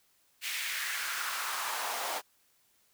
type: noise with high-pass filter sweep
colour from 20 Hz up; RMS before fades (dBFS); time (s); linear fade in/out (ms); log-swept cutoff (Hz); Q
pink; -35; 0.41-2.22; 50; 2400 to 690; 2.4
effects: white hiss -69 dBFS RMS until 2.93 s